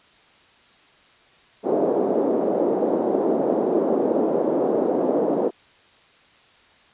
white band-pass noise, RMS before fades -21 dBFS, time 1.63-5.51 s, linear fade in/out 50 ms, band 250 to 570 Hz, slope 24 dB/octave, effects white hiss -54 dBFS RMS until 6.93 s + resampled to 8000 Hz

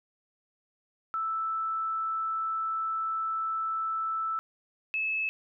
sine tone pair in turn, 1318.5 / 2601 Hz, E6 / E7, 0 / -24 cents, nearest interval octave, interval 1176 cents, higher second, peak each -28 / -27 dBFS, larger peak second, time 1.14-4.39 / 4.94-5.29 s, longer first, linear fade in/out 0 ms, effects none

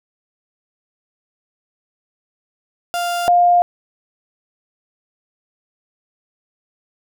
35% pulse / sine tone pair in turn, 698 / 704.5 Hz, F5 / F5, -1 / +15 cents, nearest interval unison, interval 16 cents, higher second, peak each -17 / -9 dBFS, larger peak second, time 2.94-3.28 / 3.28-3.62 s, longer neither, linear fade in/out 0 ms, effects none

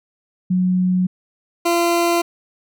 sine / 20% pulse tone pair in turn, 183 / 342.4 Hz, F#3 / F4, -19 / -34 cents, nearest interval major seventh, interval 1085 cents, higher second, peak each -14 / -10 dBFS, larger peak second, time 0.5-1.07 / 1.65-2.22 s, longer neither, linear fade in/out 10 ms, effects none

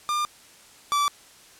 45% pulse tone pair in turn, 1200 / 1159.8 Hz, D6 / D6, +37 / -22 cents, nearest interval minor second, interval 59 cents, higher first, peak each -23 / -20 dBFS, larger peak second, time 0.09-0.25 / 0.92-1.08 s, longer neither, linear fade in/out 0 ms, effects white hiss -51 dBFS RMS until 1.59 s + low-pass 10000 Hz 12 dB/octave

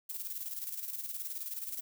violet noise with tremolo, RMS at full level -38 dBFS, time 0.09-1.81 s, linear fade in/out 10 ms, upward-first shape square, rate 19 Hz, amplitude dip 55%, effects none

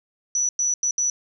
sine tone bursts at uneven times, 5920 Hz, F#8, in tune, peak -19 dBFS, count 4, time 0.35-0.49 / 0.59-0.74 / 0.83-0.91 / 0.98-1.1 s, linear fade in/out 2 ms, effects 10-bit

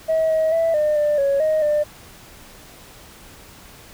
sine tone with pitch steps, 641 / 635 / 659 / 604 / 594 / 556 / 624 / 597 Hz, E5 / D#5 / E5 / D5 / D5 / C#5 / D#5 / D5, -49 / +35 / -1 / +48 / +20 / +5 / +5 / +28 cents, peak -14 dBFS, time 0.08-1.84 s, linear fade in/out 20 ms, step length 220 ms, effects tanh soft clip ceiling -13 dBFS + pink hiss -44 dBFS RMS until 3.93 s

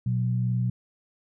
sine tone pair together, 121.51 / 184.7 Hz, B2 / F#3, -28 / -3 cents, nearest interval perfect fifth, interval 725 cents, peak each -23 / -30 dBFS, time 0.06-0.7 s, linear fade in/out 5 ms, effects none

